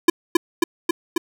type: tone with echo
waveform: square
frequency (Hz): 339.4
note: F4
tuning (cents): -49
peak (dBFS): -9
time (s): 0.08-0.1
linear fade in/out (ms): 5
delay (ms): 270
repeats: 4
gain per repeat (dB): -2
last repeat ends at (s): 1.18
effects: none